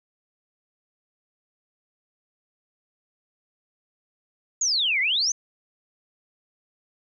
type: exponential two-way sweep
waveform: sine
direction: down then up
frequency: 6960 to 1975.5 to 6440 Hz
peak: -20 dBFS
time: 4.61-5.32 s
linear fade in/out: 5 ms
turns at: 5 s
effects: none